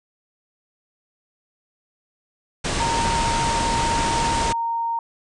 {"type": "low-pass noise", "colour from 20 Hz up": "pink", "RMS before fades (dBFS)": -24, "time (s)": [2.64, 4.53], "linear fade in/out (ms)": 10, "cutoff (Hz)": 9300, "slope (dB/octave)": 96}
{"type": "tone", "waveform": "sine", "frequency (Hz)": 925, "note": "A#5", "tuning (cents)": -14, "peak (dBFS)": -21, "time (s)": [2.8, 4.99], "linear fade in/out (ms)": 2}
{"effects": []}